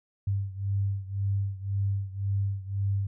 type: beating tone pair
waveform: sine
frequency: 98.3 / 100.2 Hz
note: G2 / G2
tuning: +5 / +38 cents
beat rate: 1.9 Hz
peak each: -28 / -31 dBFS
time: 0.27-3.07 s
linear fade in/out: 5 ms
effects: none